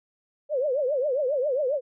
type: tone with vibrato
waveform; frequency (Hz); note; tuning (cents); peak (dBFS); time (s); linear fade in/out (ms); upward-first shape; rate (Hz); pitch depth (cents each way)
sine; 549; C#5; -17; -22; 0.49-1.81; 50; triangle; 7.4; 230
effects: none